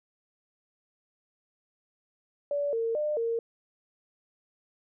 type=tone with pitch steps; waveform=sine; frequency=575 / 456.7 / 601 / 460.7 Hz; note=D5 / A#4 / D5 / A#4; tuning=-37 / -36 / +40 / -20 cents; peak=-26 dBFS; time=2.51-3.39 s; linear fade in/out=2 ms; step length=220 ms; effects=none